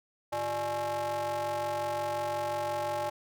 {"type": "ring-modulated tone", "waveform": "square", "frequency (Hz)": 123.47, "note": "B2", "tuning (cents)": 0, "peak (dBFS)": -28, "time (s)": [0.32, 3.1], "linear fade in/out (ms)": 10, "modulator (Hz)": 718, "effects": []}